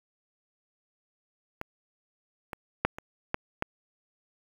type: clicks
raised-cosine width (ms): 0.5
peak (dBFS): -19 / -20 / -7 / -23 / -11 / -12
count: 6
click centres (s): 1.614 / 2.532 / 2.85 / 2.985 / 3.344 / 3.624
effects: 7-bit